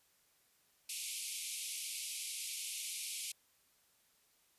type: band-pass noise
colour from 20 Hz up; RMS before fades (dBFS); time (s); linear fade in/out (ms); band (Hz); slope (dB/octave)
white; -43; 0.89-3.32; 5; 2200 to 12000; 96
effects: white hiss -72 dBFS RMS until 4.58 s + resampled to 32000 Hz